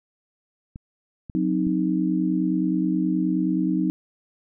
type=clicks; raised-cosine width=5 ms; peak=-24 dBFS; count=3; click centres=0.759 / 1.298 / 1.669 s
type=chord; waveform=sine; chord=C diminished; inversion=second; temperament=equal with one note detuned; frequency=182.77 / 261.6 / 311.1 Hz; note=Gb3 / C4 / Eb4; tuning=-21 / 0 / 0 cents; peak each=-24 / -26 / -23 dBFS; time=1.35-3.9 s; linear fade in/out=0 ms
effects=none

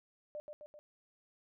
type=tone with echo; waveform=sine; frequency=597 Hz; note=D5; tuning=28 cents sharp; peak=-40 dBFS; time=0.35-0.4 s; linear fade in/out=0 ms; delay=130 ms; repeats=3; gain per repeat=-4 dB; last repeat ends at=0.79 s; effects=none

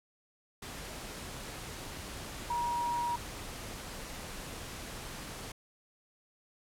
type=tone in noise; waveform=sine; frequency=953 Hz; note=A#5; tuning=38 cents sharp; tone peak=-30 dBFS; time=2.5-3.16 s; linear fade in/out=5 ms; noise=pink; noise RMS=-43 dBFS; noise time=0.62-5.52 s; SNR=+10 dB; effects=low-pass 12000 Hz 12 dB/octave

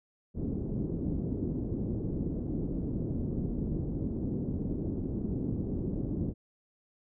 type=low-pass noise; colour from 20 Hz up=white; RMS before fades=-33 dBFS; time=0.34-6.34 s; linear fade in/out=50 ms; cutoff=320 Hz; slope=24 dB/octave; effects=none

